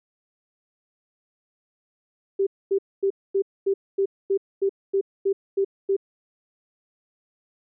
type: tone bursts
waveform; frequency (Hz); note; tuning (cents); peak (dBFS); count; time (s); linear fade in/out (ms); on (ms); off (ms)
sine; 392; G4; 0; -18; 12; 2.39-5.966; 10; 78; 240
effects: none